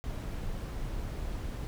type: noise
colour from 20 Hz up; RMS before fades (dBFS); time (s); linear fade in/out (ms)
brown; -36; 0.04-1.67; 0
effects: none